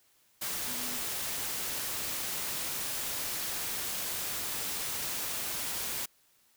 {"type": "tone in noise", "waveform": "sine", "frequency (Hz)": 247, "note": "B3", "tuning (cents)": 0, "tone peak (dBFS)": -45, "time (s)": [0.67, 0.98], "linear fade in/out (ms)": 10, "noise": "white", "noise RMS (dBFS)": -35, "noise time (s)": [0.41, 6.06], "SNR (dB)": -13, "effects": ["white hiss -67 dBFS RMS until 6.56 s"]}